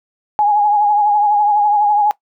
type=tone with vibrato; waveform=sine; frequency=830.6 Hz; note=G#5; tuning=in tune; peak=-10 dBFS; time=0.39-2.11 s; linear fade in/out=0 ms; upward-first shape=triangle; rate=12 Hz; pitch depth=49 cents each way; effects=noise-tail reverb RT60 0.1 s tail -19 dB re dry